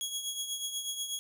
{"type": "tone with tremolo", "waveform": "20% pulse", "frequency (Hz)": 3322, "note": "G#7", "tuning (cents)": 0, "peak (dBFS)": -26, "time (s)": [0.01, 1.19], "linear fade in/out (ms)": 0, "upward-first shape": "triangle", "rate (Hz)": 8.2, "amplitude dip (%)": 65, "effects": []}